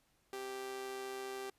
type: tone with amplitude modulation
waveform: sawtooth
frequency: 392 Hz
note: G4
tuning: in tune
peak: -35 dBFS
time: 0.33-1.5 s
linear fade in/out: 2 ms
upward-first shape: sine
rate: 130 Hz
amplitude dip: 50%
effects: pink hiss -74 dBFS RMS until 1.58 s + resampled to 32000 Hz